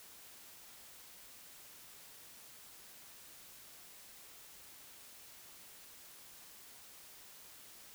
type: silence
effects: white hiss -56 dBFS RMS until 7.94 s